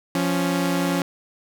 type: tone pair together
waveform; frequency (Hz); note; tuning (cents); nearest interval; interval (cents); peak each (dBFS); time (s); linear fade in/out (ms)
sawtooth; 174.61 / 277.2; F3 / C#4; 0 / 0; minor sixth; 800; -19; 0.15-1.02; 2
effects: none